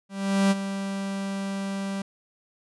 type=tone with ADSR envelope; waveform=45% pulse; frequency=196 Hz; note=G3; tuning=in tune; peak=-17 dBFS; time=0.09-2.02 s; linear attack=420 ms; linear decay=29 ms; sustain=-11 dB; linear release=4 ms; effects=resampled to 24000 Hz